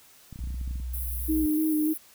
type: clicks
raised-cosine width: 5 ms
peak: -29 dBFS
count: 12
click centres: 0.327 / 0.359 / 0.391 / 0.439 / 0.473 / 0.505 / 0.544 / 0.613 / 0.677 / 0.71 / 0.757 / 0.8 s
type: tone with pitch glide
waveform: sine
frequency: 62 to 59.72 Hz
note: B1 to A#1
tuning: +7 to +43 cents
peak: -30 dBFS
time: 0.4-1.46 s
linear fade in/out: 5 ms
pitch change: -64 cents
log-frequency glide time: 1.15-1.32 s
type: high-pass noise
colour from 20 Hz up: white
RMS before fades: -36 dBFS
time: 0.93-1.98 s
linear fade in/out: 10 ms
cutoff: 9900 Hz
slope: 96 dB/octave
type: tone with vibrato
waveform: sine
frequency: 309.8 Hz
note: D#4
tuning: 7 cents flat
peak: -22 dBFS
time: 1.28-1.94 s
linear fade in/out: 20 ms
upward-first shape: square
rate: 3.4 Hz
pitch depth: 23 cents each way
effects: white hiss -55 dBFS RMS until 2.14 s